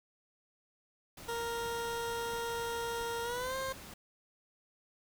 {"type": "noise", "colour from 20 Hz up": "pink", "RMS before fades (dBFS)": -49, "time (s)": [1.17, 3.94], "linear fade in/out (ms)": 5}
{"type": "tone with pitch glide", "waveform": "20% pulse", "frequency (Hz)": [466.2, 529.4], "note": ["A#4", "C5"], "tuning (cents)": [0, 20], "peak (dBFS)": -30, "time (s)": [1.28, 3.73], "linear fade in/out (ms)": 10, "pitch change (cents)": 220, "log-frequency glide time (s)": [3.23, 3.56]}
{"type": "click train", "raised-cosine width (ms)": 5, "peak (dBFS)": -38, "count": 4, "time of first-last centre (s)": [1.66, 3.687], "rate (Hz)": 1.48}
{"effects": []}